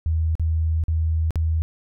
sine tone with dropouts, 80.3 Hz, E2, 45 cents flat, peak -18 dBFS, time 0.06-1.62 s, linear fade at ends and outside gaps 0 ms, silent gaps 0.353-0.396 / 0.838-0.882 / 1.307-1.357 s, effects none

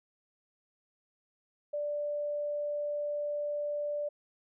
sine tone, 587.3 Hz, D5, in tune, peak -31 dBFS, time 1.73-4.09 s, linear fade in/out 10 ms, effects none

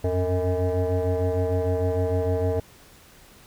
sine tone with frequency modulation, 271.2 Hz, C#4, 38 cents flat, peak -19 dBFS, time 0.04-2.6 s, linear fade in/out 5 ms, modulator 183 Hz, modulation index 2, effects tanh soft clip ceiling -18 dBFS + pink hiss -51 dBFS RMS until 3.46 s

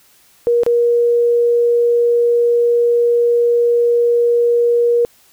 sine tone with dropouts, 474.9 Hz, A#4, 32 cents sharp, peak -10 dBFS, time 0.47-5.05 s, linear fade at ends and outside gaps 0 ms, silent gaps 0.634-0.664 s, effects white hiss -51 dBFS RMS until 5.32 s

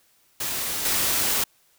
white noise with level steps, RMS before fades -28 / -23 dBFS, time 0.4-1.44 s, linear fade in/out 5 ms, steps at 0.85 s, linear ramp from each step 2 ms, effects white hiss -62 dBFS RMS until 1.78 s

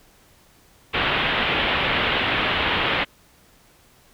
white low-pass noise, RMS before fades -22 dBFS, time 0.93-3.05 s, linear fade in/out 20 ms, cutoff 3400 Hz, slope 48 dB/octave, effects pink hiss -55 dBFS RMS until 4.13 s

